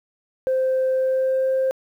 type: tone with pitch glide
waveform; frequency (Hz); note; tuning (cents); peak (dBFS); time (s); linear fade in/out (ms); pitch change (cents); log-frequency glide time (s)
sine; 521 to 526.4; C5 to C5; -7 to +10; -16; 0.47-1.71; 0; +17; 0.92-1.51
effects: tanh soft clip ceiling -15 dBFS + 9-bit